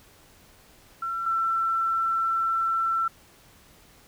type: tone pair in turn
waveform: sine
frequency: 1352 / 1341.9 Hz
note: E6 / E6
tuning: +43 / +30 cents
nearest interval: unison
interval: 13 cents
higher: first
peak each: -27 / -22 dBFS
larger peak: second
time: 1.02-1.26 / 1.26-3.08 s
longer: second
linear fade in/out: 5 ms
effects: pink hiss -55 dBFS RMS until 4.07 s